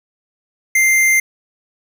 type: tone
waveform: square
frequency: 2093 Hz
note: C7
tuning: in tune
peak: -11 dBFS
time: 0.75-1.2 s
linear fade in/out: 5 ms
effects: none